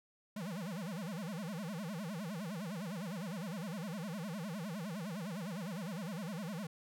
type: tone with vibrato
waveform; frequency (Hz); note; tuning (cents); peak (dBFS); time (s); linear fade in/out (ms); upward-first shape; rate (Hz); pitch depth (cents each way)
square; 185.1; F#3; +1; -40; 0.36-6.67; 5; sine; 9.8; 290
effects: none